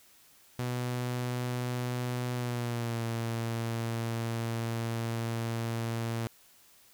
sawtooth tone with pitch glide, 123.47 to 115.2 Hz, B2 to A#2, 0 to -20 cents, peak -27 dBFS, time 0.59-6.27 s, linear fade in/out 0 ms, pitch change -120 cents, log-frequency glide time 2.34-3.03 s, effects white hiss -60 dBFS RMS until 6.93 s

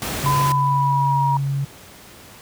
pink noise, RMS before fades -26 dBFS, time 0.02-0.52 s, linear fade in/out 0 ms
sine tone, 138.59 Hz, C#3, in tune, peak -19 dBFS, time 0.23-1.65 s, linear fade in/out 10 ms
sine tone with pitch glide, 1009 to 952.4 Hz, B5 to A#5, +37 to +37 cents, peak -17 dBFS, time 0.26-1.37 s, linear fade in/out 2 ms, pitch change -100 cents, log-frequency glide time 0.43-1.22 s
effects pink hiss -43 dBFS RMS until 2.41 s + high-pass 60 Hz 12 dB/octave

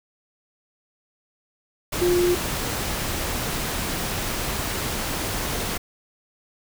sine tone in noise, 353.8 Hz, F4, 23 cents sharp, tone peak -17 dBFS, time 2.01-2.35 s, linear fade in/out 10 ms, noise pink, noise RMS -27 dBFS, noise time 1.92-5.78 s, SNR +7 dB, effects none

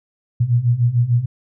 sine beating tone pair, 116.54 / 123.24 Hz, A#2 / B2, 0 / -3 cents, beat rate 6.7 Hz, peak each -18 / -15 dBFS, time 0.4-1.26 s, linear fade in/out 10 ms, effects none

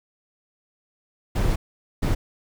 brown noise bursts at uneven times, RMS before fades -21 dBFS, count 2, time 1.35-1.56 / 2.02-2.15 s, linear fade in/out 10 ms, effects none

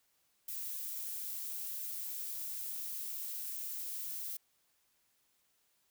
violet noise, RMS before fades -41 dBFS, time 0.48-4.37 s, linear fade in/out 5 ms, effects white hiss -75 dBFS RMS until 5.9 s

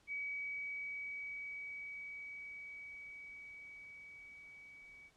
sine tone with level ramp, 2272 Hz, C#7, 42 cents sharp, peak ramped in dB -38 to -55 dBFS, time 0.07-5.11 s, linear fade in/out 50 ms, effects pink hiss -70 dBFS RMS until 5.16 s + low-pass 8000 Hz 12 dB/octave

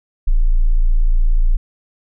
sine tone, 28.31 Hz, A#0, 50 cents flat, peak -9 dBFS, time 0.27-1.57 s, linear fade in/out 10 ms, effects none

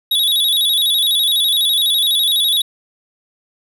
square tone with vibrato, 3610 Hz, A7, 44 cents sharp, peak -13 dBFS, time 0.11-2.62 s, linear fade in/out 5 ms, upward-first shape square, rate 12 Hz, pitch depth 84 cents each way, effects none

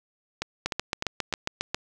two click trains, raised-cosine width 0.2 ms, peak -9 / -11 dBFS, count 9 / 4, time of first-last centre 0.66-1.745 / 0.42-1.326 s, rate 7.37 / 3.31 Hz, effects none

